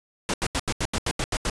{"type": "noise bursts", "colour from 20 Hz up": "pink", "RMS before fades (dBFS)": -25, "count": 10, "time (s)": [0.29, 1.498], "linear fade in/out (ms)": 0, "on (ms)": 47, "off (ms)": 82, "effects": ["resampled to 22050 Hz"]}